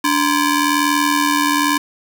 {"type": "ring-modulated tone", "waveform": "sawtooth", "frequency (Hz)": 663, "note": "E5", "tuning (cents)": 10, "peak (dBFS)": -7, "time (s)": [0.04, 1.78], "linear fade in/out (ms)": 5, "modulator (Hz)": 372, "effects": []}